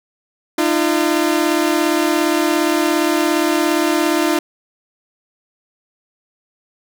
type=tone pair together; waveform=sawtooth; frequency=304.3 / 341.6 Hz; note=D#4 / F4; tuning=-38 / -38 cents; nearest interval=major second; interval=200 cents; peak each=-13 dBFS; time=0.58-4.39 s; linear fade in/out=5 ms; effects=none